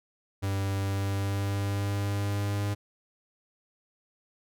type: tone with pitch glide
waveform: 45% pulse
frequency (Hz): 98 to 101.93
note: G2 to G#2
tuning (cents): 0 to -32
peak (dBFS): -27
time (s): 0.42-2.75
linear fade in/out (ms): 20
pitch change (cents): +68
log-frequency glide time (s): 0.74-2.63
effects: none